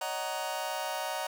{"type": "chord", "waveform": "sawtooth", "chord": "D# minor seventh", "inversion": "third", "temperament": "just", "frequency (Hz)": [560, 622.3, 746.7, 933.4], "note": ["C#5", "D#5", "F#5", "A#5"], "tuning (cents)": [18, 0, 16, 2], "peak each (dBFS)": [-37, -34, -33, -33], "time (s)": [0.01, 1.27], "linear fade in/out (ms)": 5, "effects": []}